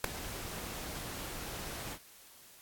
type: noise with ADSR envelope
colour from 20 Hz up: pink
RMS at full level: -24 dBFS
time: 0.04-1.99 s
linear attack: 4 ms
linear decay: 3 ms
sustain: -18 dB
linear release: 65 ms
effects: white hiss -57 dBFS RMS until 2.61 s + AAC 64 kbps